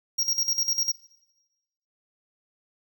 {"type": "tone with tremolo", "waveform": "square", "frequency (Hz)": 5620, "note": "F8", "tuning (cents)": 10, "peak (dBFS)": -22, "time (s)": [0.18, 0.92], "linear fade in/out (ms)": 10, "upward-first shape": "square", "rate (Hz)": 10, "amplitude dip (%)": 75, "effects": ["noise-tail reverb RT60 1.0 s tail -18 dB re dry"]}